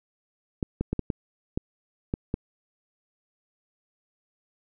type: clicks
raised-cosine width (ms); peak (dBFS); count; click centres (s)
3; -13; 8; 0.628 / 0.81 / 0.93 / 0.993 / 1.102 / 1.575 / 2.139 / 2.341
effects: none